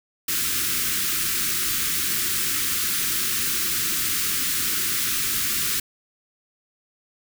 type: band-stop noise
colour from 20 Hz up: white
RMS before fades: -24 dBFS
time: 0.28-5.8 s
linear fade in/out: 5 ms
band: 400 to 1200 Hz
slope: 48 dB/octave
effects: none